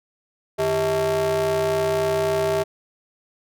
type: ring-modulated tone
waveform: square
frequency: 122.3 Hz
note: B2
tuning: 16 cents flat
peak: -17 dBFS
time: 0.58-2.64 s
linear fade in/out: 20 ms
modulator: 521 Hz
effects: none